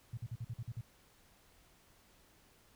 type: tone bursts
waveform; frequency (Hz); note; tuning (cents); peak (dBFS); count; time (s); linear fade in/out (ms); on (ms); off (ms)
sine; 116.54; A#2; 0; -38; 8; 0.13-0.811; 5; 44; 47
effects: pink hiss -66 dBFS RMS until 2.75 s